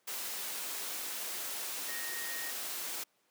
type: tone in noise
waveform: sine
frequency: 1864.7 Hz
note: A#6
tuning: in tune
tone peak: -42 dBFS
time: 1.88-2.51 s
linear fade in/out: 10 ms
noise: white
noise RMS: -39 dBFS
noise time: 0.07-3.04 s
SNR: -6 dB
effects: pink hiss -73 dBFS RMS until 3.3 s + high-pass 300 Hz 12 dB/octave